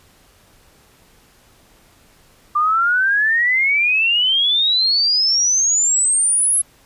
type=exponential sweep; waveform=sine; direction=up; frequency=1183 to 11060 Hz; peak=-13 dBFS; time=2.55-6.62 s; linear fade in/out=10 ms; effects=pink hiss -52 dBFS RMS until 6.85 s + resampled to 32000 Hz